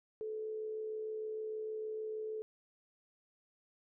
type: tone with amplitude modulation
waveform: sine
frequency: 434.2 Hz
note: A4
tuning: 23 cents flat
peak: -36 dBFS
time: 0.21-2.42 s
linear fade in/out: 0 ms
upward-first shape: sine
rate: 66.5 Hz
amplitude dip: 35%
effects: none